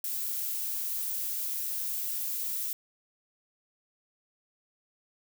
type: noise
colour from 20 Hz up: violet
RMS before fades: -33 dBFS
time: 0.04-2.73 s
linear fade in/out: 2 ms
effects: none